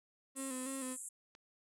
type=tone with vibrato; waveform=35% pulse; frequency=262.6 Hz; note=C4; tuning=6 cents sharp; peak=-39 dBFS; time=0.35-0.97 s; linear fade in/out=50 ms; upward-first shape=square; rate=3.2 Hz; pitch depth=41 cents each way
type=band-pass noise; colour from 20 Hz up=pink; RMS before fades=-47 dBFS; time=0.36-1.09 s; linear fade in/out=5 ms; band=7200 to 11000 Hz; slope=96 dB/octave
type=click; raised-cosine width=0.2 ms; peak=-40 dBFS; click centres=1.351 s
effects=none